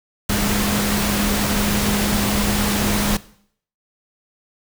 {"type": "tone in noise", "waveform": "sine", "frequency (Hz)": 205.2, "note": "G#3", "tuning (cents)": -21, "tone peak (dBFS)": -21, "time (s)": [0.29, 3.17], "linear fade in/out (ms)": 5, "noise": "pink", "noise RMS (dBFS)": -21, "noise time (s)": [0.29, 3.17], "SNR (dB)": -3, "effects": ["noise-tail reverb RT60 0.6 s tail -18 dB re dry"]}